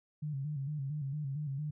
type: tone with vibrato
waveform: sine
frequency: 143.4 Hz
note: D3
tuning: 41 cents flat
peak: -34 dBFS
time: 0.22-1.71 s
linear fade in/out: 10 ms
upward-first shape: square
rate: 4.4 Hz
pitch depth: 87 cents each way
effects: none